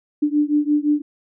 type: beating tone pair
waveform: sine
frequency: 293.7 / 299.5 Hz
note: D4 / D4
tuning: 0 / +34 cents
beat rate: 5.8 Hz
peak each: -18 / -19 dBFS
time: 0.22-1.02 s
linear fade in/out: 10 ms
effects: none